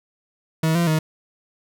40% pulse tone with pitch steps, 160 / 171.1 / 156.8 Hz, D#3 / F3 / D#3, +49 / -35 / +14 cents, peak -16 dBFS, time 0.63-0.99 s, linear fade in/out 5 ms, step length 120 ms, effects none

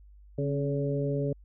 harmonic tone with a mistuned harmonic, 142 Hz, C#3, 42 cents sharp, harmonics 1 / 2 / 3 / 4, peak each -29 / -34 / -32 / -35 dBFS, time 0.38-1.33 s, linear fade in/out 5 ms, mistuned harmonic 2, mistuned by -48 cents, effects added 50 Hz sine -50 dBFS peak until 1.44 s

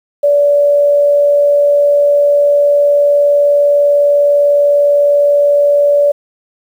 sine tone with amplitude modulation, 577 Hz, D5, 31 cents flat, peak -5 dBFS, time 0.23-6.12 s, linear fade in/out 10 ms, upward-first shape sine, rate 79.8 Hz, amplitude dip 25%, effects 7-bit

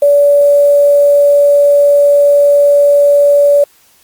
sine tone with quantisation, 574 Hz, D5, 40 cents flat, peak -4 dBFS, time 0.02-3.64 s, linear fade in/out 5 ms, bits 5, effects white hiss -48 dBFS RMS until 4.03 s + Opus 32 kbps

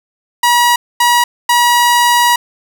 sawtooth tone bursts at uneven times, 962 Hz, B5, 46 cents flat, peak -4 dBFS, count 3, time 0.43-0.76 / 1-1.24 / 1.49-2.36 s, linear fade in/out 5 ms, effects none

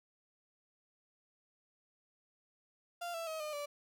35% pulse tone with pitch steps, 694 / 663.8 / 634.9 / 607.3 / 580.9 Hz, F5 / E5 / D#5 / D#5 / D5, -11 / +12 / +35 / -42 / -19 cents, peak -37 dBFS, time 3.01-3.66 s, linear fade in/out 10 ms, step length 130 ms, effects none

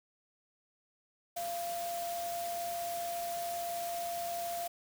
sine tone in noise, 690 Hz, F5, 21 cents flat, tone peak -35 dBFS, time 1.36-4.68 s, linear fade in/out 10 ms, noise white, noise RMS -44 dBFS, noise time 1.36-4.68 s, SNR +6 dB, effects none

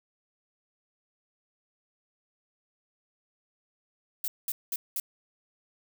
violet noise bursts, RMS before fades -31 dBFS, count 4, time 4.24-5 s, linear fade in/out 2 ms, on 40 ms, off 200 ms, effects none

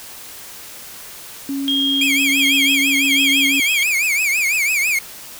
sine tone, 275.9 Hz, C#4, 8 cents flat, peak -20 dBFS, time 1.49-3.6 s, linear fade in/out 2 ms
sine tone with tremolo, 3243 Hz, G#7, 42 cents flat, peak -16 dBFS, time 1.68-3.83 s, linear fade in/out 0 ms, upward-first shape square, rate 1.4 Hz, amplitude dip 45%
45% pulse tone with vibrato, 2349 Hz, D7, in tune, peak -15 dBFS, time 2.01-4.99 s, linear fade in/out 5 ms, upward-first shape triangle, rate 6 Hz, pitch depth 190 cents each way
effects white hiss -36 dBFS RMS until 5.39 s

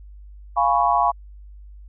sine chord, C# dominant seventh, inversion first, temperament equal, 698.5 / 830.6 / 987.8 / 1108.7 Hz, E#5 / G#5 / B5 / C#6, 0 / 0 / 0 / 0 cents, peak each -21 dBFS, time 0.56-1.12 s, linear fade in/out 20 ms, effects added 50 Hz sine -39 dBFS peak until 1.88 s

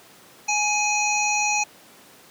harmonic tone, 837 Hz, G#5, 13 cents sharp, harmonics 1 / 3 / 5 / 7 / 8, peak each -24 / -23 / -34 / -28 / -29 dBFS, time 0.48-1.64 s, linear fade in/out 10 ms, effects pink hiss -49 dBFS RMS until 2.3 s + high-pass 200 Hz 12 dB/octave

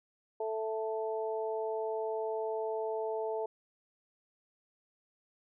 harmonic tone, 220 Hz, A3, in tune, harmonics 2 / 3 / 4, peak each -34 / -38 / -40 dBFS, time 0.4-3.46 s, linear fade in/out 5 ms, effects none

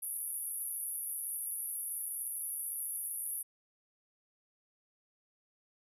white band-pass noise, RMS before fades -39 dBFS, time 0.02-3.43 s, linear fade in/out 10 ms, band 10000 to 12000 Hz, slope 96 dB/octave, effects none

